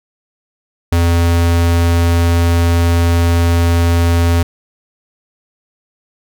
square tone, 85.1 Hz, F2, 44 cents flat, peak -10 dBFS, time 0.92-4.43 s, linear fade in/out 5 ms, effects none

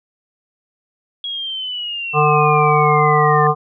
sine linear sweep, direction down, 3322 to 1760 Hz, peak -22 dBFS, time 1.24-3.47 s, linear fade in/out 2 ms
harmonic tone, 150.3 Hz, D3, 40 cents sharp, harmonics 1 / 3 / 5 / 7 / 8, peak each -17 / -17 / -17 / -17 / -17 dBFS, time 2.13-3.55 s, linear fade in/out 50 ms
effects none

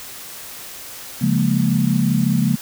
sine chord, Bb minor seventh, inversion first, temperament equal, 138.59 / 174.61 / 207.7 / 233.1 Hz, Db3 / F3 / Ab3 / Bb3, 0 / 0 / 0 / 0 cents, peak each -20 dBFS, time 1.21-2.56 s, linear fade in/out 10 ms, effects white hiss -35 dBFS RMS until 2.61 s

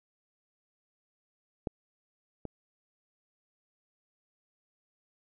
clicks, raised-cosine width 2 ms, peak -18 / -24 dBFS, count 2, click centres 1.672 / 2.453 s, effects none

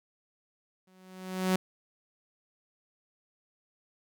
sawtooth tone with exponential growth, 186.1 Hz, F#3, 10 cents sharp, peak -19 dBFS, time 0.87-1.56 s, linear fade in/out 5 ms, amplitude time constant 150 ms, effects none

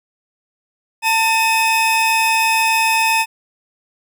40% pulse tone pair together, 897 / 2544 Hz, A5 / D#7, +33 / +38 cents, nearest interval octave + tritone, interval 1805 cents, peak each -15 dBFS, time 1.02-3.26 s, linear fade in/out 50 ms, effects none

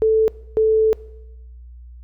sine tone pair in turn, 440 / 438.5 Hz, A4 / A4, 0 / -6 cents, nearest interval unison, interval 6 cents, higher first, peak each -12 dBFS, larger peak neither, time 0.02-0.28 / 0.57-0.93 s, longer second, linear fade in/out 0 ms, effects noise-tail reverb RT60 0.9 s tail -21 dB re dry + added 60 Hz sine -37 dBFS peak until 2.03 s

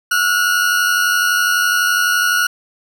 40% pulse tone pair together, 1357 / 1448.9 Hz, E6 / F#6, +50 / -37 cents, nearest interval minor second, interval 113 cents, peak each -20 / -13 dBFS, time 0.11-2.47 s, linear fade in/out 5 ms, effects none

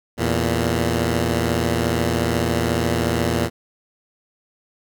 10% pulse tone pair together, 82.41 / 116.54 Hz, E2 / A#2, 0 / 0 cents, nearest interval tritone, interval 600 cents, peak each -13 dBFS, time 0.17-3.5 s, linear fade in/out 50 ms, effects none

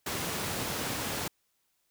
pink high-pass noise, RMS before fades -34 dBFS, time 0.06-1.28 s, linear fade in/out 5 ms, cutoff 110 Hz, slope 12 dB/octave, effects white hiss -75 dBFS RMS until 1.9 s

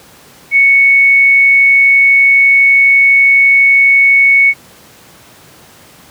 sine tone, 2217 Hz, C#7, in tune, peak -4 dBFS, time 0.51-4.54 s, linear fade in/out 50 ms, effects pink hiss -40 dBFS RMS until 6.1 s + high-pass 100 Hz 12 dB/octave

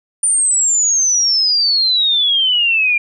sine exponential sweep, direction down, 9250 to 2376 Hz, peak -11 dBFS, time 0.23-2.98 s, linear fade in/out 5 ms, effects none

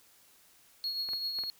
triangle tone with tremolo, 4316 Hz, C#8, 47 cents flat, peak -29 dBFS, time 0.84-1.5 s, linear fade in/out 0 ms, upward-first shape triangle, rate 7.7 Hz, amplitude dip 50%
clicks, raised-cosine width 0.5 ms, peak -32 dBFS, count 4, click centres 1.089 / 1.134 / 1.388 / 1.437 s
effects white hiss -62 dBFS RMS until 1.59 s

